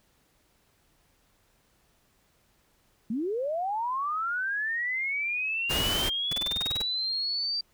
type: linear sweep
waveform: sine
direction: up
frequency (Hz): 204.4 to 4699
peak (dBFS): -27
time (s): 3.1-7.61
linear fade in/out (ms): 5
type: noise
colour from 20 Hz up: pink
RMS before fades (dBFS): -30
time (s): 5.69-6.1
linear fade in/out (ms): 20
type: noise bursts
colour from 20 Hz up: pink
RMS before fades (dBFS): -35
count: 11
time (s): 6.31-6.821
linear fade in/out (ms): 5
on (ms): 21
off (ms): 28
effects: pink hiss -67 dBFS RMS until 7.73 s